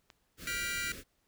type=click; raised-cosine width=0.2 ms; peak=-34 dBFS; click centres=0.102 s
type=band-stop noise; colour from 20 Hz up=pink; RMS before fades=-46 dBFS; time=0.37-1.04 s; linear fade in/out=50 ms; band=580 to 1300 Hz; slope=48 dB/octave
type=chord; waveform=sawtooth; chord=G dominant seventh; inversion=third; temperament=just; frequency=1411.2 / 1568 / 1960 / 2352 Hz; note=F6 / G6 / B6 / D7; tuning=+18 / 0 / -14 / +2 cents; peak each=-35 / -40 / -35 / -35 dBFS; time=0.47-0.92 s; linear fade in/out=2 ms
effects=pink hiss -75 dBFS RMS until 1.27 s